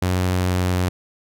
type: tone with pitch glide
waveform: sawtooth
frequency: 91.5 to 90.66 Hz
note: F#2 to F#2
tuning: -19 to -35 cents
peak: -14 dBFS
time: 0.02-0.89 s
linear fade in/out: 5 ms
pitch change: -16 cents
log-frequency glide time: 0.22-0.77 s
effects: none